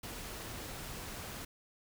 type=noise; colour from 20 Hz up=pink; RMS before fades=-44 dBFS; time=0.03-1.45 s; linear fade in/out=5 ms; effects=none